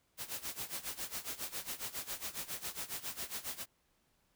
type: noise with tremolo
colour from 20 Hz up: white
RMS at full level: -39 dBFS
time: 0.17-3.66 s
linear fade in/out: 50 ms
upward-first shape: sine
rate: 7.3 Hz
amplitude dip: 85%
effects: pink hiss -75 dBFS RMS until 4.35 s